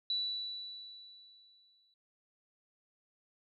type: tone with exponential decay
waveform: sine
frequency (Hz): 3951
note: B7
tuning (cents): 0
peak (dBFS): -30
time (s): 0.1-1.94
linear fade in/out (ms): 2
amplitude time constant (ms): 400
effects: none